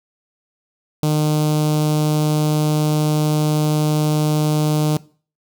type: tone with notch filter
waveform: sawtooth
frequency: 152.1 Hz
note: D#3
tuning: 39 cents flat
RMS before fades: -17 dBFS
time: 1.03-4.97 s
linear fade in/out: 0 ms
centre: 1800 Hz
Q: 0.68
effects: noise-tail reverb RT60 0.4 s tail -20 dB re dry